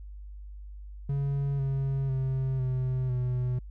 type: tone with pitch steps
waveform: triangle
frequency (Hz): 139.6 / 135.78 / 132.07 / 128.46 / 124.95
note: C#3 / C#3 / C3 / C3 / B2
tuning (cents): +13 / -35 / +17 / -31 / +21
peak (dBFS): -24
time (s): 1.09-3.59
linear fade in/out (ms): 5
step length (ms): 500
effects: added 50 Hz sine -40 dBFS peak until 3.7 s